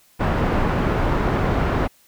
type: low-pass noise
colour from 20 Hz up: pink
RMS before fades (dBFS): -20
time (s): 0.19-1.88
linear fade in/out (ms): 20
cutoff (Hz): 1400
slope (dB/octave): 12
effects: white hiss -56 dBFS RMS until 2.07 s